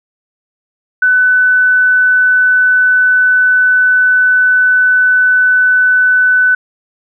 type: tone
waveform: sine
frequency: 1500 Hz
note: F#6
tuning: 23 cents sharp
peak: -6 dBFS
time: 1.02-6.55 s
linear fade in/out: 5 ms
effects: none